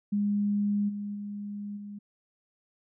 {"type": "tone with level steps", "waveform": "sine", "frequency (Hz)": 204.7, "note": "G#3", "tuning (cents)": -25, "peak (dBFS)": [-24, -32, -34, -38], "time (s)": [0.12, 1.99], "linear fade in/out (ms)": 10, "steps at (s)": [0.88, 1.14, 1.76], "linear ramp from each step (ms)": 20, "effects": []}